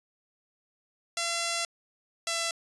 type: tone pair in turn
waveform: 5% pulse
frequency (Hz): 680 / 670.3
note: F5 / E5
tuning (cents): -46 / +29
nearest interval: unison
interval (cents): 25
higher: first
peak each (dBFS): -17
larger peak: neither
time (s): 1.17-1.65 / 2.27-2.51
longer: first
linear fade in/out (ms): 2
effects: resampled to 24000 Hz